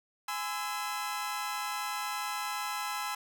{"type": "chord", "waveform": "sawtooth", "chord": "Ab augmented", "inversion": "none", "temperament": "equal with one note detuned", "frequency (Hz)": [830.6, 1020.8, 1318.5], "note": ["Ab5", "C6", "E6"], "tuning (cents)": [0, -43, 0], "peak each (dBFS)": -34, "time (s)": [0.28, 3.15], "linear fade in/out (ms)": 5, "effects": []}